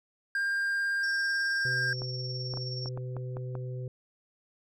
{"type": "tone with vibrato", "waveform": "triangle", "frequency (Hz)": 1600, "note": "G6", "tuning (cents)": 35, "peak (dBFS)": -25, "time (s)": [0.35, 1.93], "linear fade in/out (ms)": 2, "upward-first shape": "triangle", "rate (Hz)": 18, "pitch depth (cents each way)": 8}
{"type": "tone with tremolo", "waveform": "sine", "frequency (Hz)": 5470, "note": "F8", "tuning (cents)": -37, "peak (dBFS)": -35, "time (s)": [1.03, 2.89], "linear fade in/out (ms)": 5, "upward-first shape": "sine", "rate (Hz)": 19, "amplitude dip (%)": 50}
{"type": "harmonic tone", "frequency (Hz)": 126.7, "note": "B2", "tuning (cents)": 45, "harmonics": [1, 3, 4], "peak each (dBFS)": [-34, -45, -46], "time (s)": [1.65, 3.88], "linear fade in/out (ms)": 2}
{"type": "clicks", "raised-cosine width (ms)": 1, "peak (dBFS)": -26, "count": 8, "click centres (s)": [2.019, 2.538, 2.573, 2.859, 2.975, 3.167, 3.369, 3.553]}
{"effects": []}